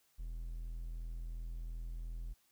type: tone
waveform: triangle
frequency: 41.41 Hz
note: E1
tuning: 9 cents sharp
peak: -38 dBFS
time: 0.18-2.34 s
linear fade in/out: 20 ms
effects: white hiss -73 dBFS RMS until 2.51 s